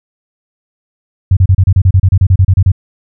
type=tone bursts; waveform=sine; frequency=94 Hz; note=F#2; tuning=28 cents sharp; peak=-3 dBFS; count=16; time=1.31-2.718 s; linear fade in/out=5 ms; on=58 ms; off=32 ms; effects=none